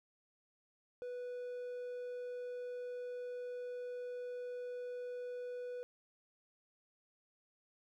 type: tone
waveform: triangle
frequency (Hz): 492.9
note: B4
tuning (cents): -3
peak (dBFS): -39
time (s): 1.02-5.83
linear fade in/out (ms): 0
effects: none